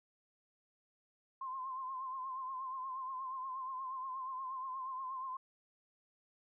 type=tone with vibrato; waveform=sine; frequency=1046.5 Hz; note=C6; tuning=in tune; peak=-39 dBFS; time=1.41-5.37 s; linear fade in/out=5 ms; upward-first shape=triangle; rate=8.4 Hz; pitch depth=65 cents each way; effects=none